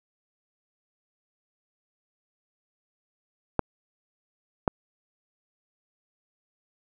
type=clicks; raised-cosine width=1 ms; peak=-7 dBFS; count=2; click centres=3.593 / 4.678 s; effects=none